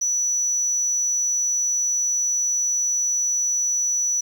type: tone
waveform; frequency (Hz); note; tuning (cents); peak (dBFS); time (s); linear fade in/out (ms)
sine; 5920; F#8; 0; -17; 0.01-4.21; 10
effects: tanh soft clip ceiling -18 dBFS + 8-bit